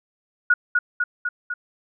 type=tone with echo; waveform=sine; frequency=1453 Hz; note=F#6; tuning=32 cents flat; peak=-12 dBFS; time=0.5-0.54 s; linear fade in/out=5 ms; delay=250 ms; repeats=4; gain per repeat=-3 dB; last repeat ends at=1.54 s; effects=none